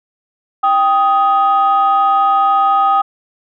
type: tone pair together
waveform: sine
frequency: 788 / 1250 Hz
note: G5 / D#6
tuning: +9 / +8 cents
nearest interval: minor sixth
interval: 799 cents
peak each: -11 dBFS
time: 0.63-3.02 s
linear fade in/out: 10 ms
effects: tanh soft clip ceiling -4 dBFS